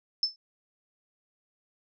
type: tone with exponential decay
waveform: sine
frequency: 5274 Hz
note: E8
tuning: in tune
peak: -19 dBFS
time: 0.23-0.36 s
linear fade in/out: 2 ms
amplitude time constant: 27 ms
effects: none